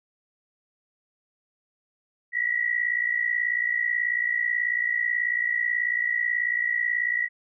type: tone pair together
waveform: sine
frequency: 1911 / 1969.3 Hz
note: A#6 / B6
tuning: +43 / -5 cents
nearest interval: minor second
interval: 52 cents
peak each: -25 / -26 dBFS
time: 2.32-7.29 s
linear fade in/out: 50 ms
effects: none